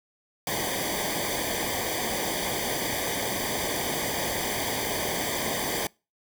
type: noise with comb filter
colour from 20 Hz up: pink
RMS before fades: -29 dBFS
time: 0.47-5.87 s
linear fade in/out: 2 ms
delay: 0.74 ms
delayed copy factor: -0.9
effects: noise-tail reverb RT60 0.3 s tail -26 dB re dry